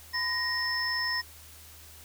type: tone cluster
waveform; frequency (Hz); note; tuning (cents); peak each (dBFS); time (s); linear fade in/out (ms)
sine; 1008 / 1872 / 5270; B5 / A#6 / E8; +35 / +7 / -1; -36 / -30 / -31; 0.13-1.22; 20
effects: added 78 Hz sine -53 dBFS peak until 2.04 s + white hiss -51 dBFS RMS until 2.04 s